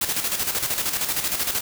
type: noise with tremolo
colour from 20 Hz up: white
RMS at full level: -23 dBFS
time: 0.01-1.61 s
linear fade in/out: 5 ms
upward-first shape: square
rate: 13 Hz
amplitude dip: 55%
effects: none